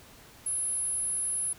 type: tone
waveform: sine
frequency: 10570 Hz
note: E9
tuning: 4 cents sharp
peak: -26 dBFS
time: 0.46-1.53 s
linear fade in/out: 5 ms
effects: tanh soft clip ceiling -26 dBFS + pink hiss -53 dBFS RMS until 1.58 s